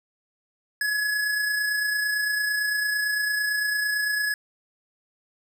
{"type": "tone with amplitude modulation", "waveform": "square", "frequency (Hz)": 1692, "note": "G#6", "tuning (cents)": 32, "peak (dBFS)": -22, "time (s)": [0.81, 4.34], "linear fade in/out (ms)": 2, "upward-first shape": "sine", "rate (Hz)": 28.9, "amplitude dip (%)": 35, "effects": []}